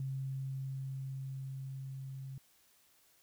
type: tone with level ramp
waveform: sine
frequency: 134.1 Hz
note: C3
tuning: 43 cents sharp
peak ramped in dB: -35 to -42 dBFS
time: 0-2.38 s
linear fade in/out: 2 ms
effects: white hiss -68 dBFS RMS until 3.22 s